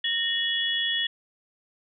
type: tone cluster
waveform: sine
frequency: 1842 / 2926 / 3371 Hz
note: A#6 / F#7 / G#7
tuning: -21 / -20 / +25 cents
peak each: -29 / -30 / -26 dBFS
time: 0.04-1.07 s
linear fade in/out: 5 ms
effects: none